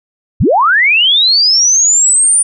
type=linear sweep; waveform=sine; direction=up; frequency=46.25 to 9410 Hz; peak=-6 dBFS; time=0.4-2.43 s; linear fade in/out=10 ms; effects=none